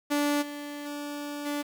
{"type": "tone with level steps", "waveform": "sawtooth", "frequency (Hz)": 290.9, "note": "D4", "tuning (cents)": -16, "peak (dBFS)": [-20, -32, -30, -25], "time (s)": [0.1, 1.63], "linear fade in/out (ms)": 20, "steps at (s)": [0.41, 0.85, 1.45], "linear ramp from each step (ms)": 20, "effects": ["8-bit"]}